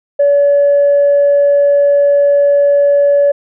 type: tone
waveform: sine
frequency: 570 Hz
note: C#5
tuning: 48 cents sharp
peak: -5 dBFS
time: 0.19-3.32 s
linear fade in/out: 10 ms
effects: tanh soft clip ceiling -3 dBFS